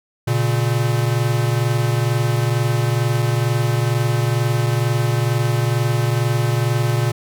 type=tone pair together; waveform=square; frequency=118.52 / 140.7 Hz; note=A#2 / C#3; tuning=+29 / +26 cents; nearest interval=minor third; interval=297 cents; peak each=-18 / -22 dBFS; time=0.27-7.12 s; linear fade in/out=10 ms; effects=none